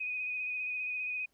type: tone with vibrato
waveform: sine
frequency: 2495 Hz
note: D#7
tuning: 4 cents sharp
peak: -33 dBFS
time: 0-1.26 s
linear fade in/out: 10 ms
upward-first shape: sine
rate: 15 Hz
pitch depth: 24 cents each way
effects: pink hiss -75 dBFS RMS until 1.33 s